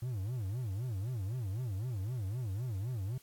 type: tone with vibrato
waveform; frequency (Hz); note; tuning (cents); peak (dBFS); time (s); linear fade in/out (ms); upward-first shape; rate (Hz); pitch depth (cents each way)
triangle; 110; A2; 0; -32; 0.02-3.18; 5; sine; 3.9; 290
effects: white hiss -63 dBFS RMS until 3.22 s + AAC 64 kbps